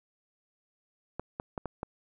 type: clicks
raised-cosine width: 1 ms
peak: -20 dBFS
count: 5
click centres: 1.196 / 1.399 / 1.578 / 1.657 / 1.831 s
effects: none